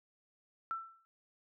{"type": "tone with exponential decay", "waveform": "sine", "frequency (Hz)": 1336, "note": "E6", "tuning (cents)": 23, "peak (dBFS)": -32, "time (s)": [0.71, 1.05], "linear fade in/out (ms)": 0, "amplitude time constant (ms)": 73, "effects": []}